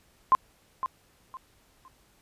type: tone with echo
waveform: sine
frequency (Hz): 1046.5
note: C6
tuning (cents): 0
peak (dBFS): -15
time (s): 0.32-0.35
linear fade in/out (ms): 0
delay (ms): 510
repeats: 3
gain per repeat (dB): -11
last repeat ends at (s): 1.88
effects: pink hiss -63 dBFS RMS until 2.21 s + resampled to 32000 Hz